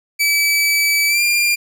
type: tone with pitch glide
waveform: sawtooth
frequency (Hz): 2300 to 2395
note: D7 to D7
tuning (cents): -37 to +33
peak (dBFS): -10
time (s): 0.19-1.56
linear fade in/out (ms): 20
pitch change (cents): +70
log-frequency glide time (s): 1.08-1.21
effects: none